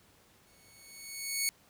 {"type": "tone with exponential growth", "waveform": "10% pulse", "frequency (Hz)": 2217, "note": "C#7", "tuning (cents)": 0, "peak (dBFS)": -18, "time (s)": [0.47, 1.49], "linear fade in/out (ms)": 0, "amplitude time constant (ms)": 220, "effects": ["pink hiss -63 dBFS RMS until 1.69 s", "high-pass 60 Hz 12 dB/octave"]}